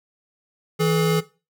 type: tone pair together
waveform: square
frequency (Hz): 162.88 / 425.4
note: E3 / G#4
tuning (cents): -20 / +42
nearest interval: octave + perfect fourth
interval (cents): 1662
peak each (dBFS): -21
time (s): 0.79-1.21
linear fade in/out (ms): 20
effects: noise-tail reverb RT60 0.3 s tail -17 dB re dry